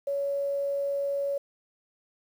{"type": "tone with quantisation", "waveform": "sine", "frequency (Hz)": 561, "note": "C#5", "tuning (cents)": 21, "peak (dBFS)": -26, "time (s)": [0.07, 1.38], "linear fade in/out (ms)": 5, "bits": 9, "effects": []}